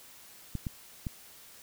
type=clicks; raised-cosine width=5 ms; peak=-21 dBFS; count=3; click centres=0.553 / 0.668 / 1.068 s; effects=white hiss -53 dBFS RMS until 1.62 s